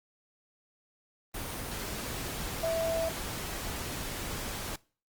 sine tone in noise, 657 Hz, E5, 6 cents flat, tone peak -27 dBFS, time 2.63-3.09 s, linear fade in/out 5 ms, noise pink, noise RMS -37 dBFS, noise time 1.34-4.76 s, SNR +7 dB, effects noise-tail reverb RT60 0.4 s tail -23 dB re dry + Opus 32 kbps

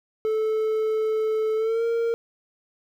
triangle tone with pitch glide, 436.6 to 462.6 Hz, A4 to A#4, -13 to -13 cents, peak -19 dBFS, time 0.25-2.14 s, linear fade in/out 0 ms, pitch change +100 cents, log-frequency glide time 1.56-1.84 s, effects 10-bit

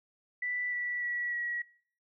sine tone with pitch steps, 1975.5 / 1956.2 / 1937.1 / 1918.2 Hz, B6 / B6 / B6 / A#6, 0 / -17 / -34 / +49 cents, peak -31 dBFS, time 0.42-1.62 s, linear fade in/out 5 ms, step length 300 ms, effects noise-tail reverb RT60 0.6 s tail -25 dB re dry

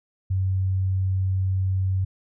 sine tone, 94.6 Hz, F#2, 39 cents sharp, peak -20 dBFS, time 0.3-2.05 s, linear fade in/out 10 ms, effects none

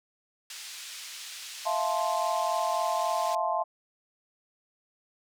pink band-pass noise, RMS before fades -42 dBFS, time 0.5-3.35 s, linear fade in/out 2 ms, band 2900 to 8200 Hz, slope 12 dB/octave
sine chord, F major seventh, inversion third, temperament just, 654.8 / 698.5 / 873.1 / 1047.7 Hz, E5 / F5 / A5 / C6, -12 / 0 / -14 / +2 cents, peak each -31 dBFS, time 1.65-3.64 s, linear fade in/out 20 ms
effects none

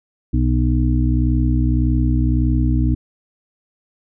harmonic tone, 61.74 Hz, B1, in tune, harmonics 1 / 2 / 4 / 5, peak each -16 / -19 / -22 / -23 dBFS, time 0.33-2.95 s, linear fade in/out 10 ms, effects none

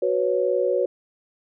sine chord, F# suspended fourth, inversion none, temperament equal, 370 / 493.9 / 554.4 Hz, F#4 / B4 / C#5, 0 / 0 / 0 cents, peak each -24 / -23 / -23 dBFS, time 0.02-0.86 s, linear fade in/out 5 ms, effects none

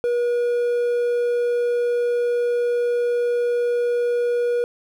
triangle tone, 481.2 Hz, B4, 45 cents flat, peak -16 dBFS, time 0.04-4.64 s, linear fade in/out 0 ms, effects 9-bit

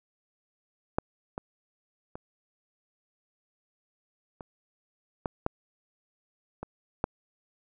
clicks, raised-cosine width 1 ms, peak -11 / -20 / -25 / -26 / -15 / -12 / -22 / -11 dBFS, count 8, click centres 0.985 / 1.379 / 2.155 / 4.408 / 5.258 / 5.464 / 6.63 / 7.041 s, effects none

